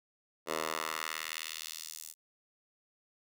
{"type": "tone with high-pass filter sweep", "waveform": "10% pulse", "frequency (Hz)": 79.3, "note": "D#2", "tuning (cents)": 33, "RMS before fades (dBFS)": -39, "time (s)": [0.46, 2.15], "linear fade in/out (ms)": 50, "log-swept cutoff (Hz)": [530, 8200], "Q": 1.1, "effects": []}